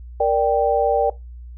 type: chord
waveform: sine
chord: G minor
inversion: first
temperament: equal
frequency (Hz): 466.2 / 587.3 / 784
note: Bb4 / D5 / G5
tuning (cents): 0 / 0 / 0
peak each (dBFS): -19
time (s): 0.2-1.1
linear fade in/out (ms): 5
effects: noise-tail reverb RT60 0.2 s tail -18 dB re dry + added 60 Hz sine -34 dBFS peak until 1.57 s